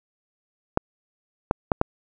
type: clicks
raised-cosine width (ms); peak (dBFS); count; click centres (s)
1; -4; 4; 0.774 / 1.511 / 1.718 / 1.814
effects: none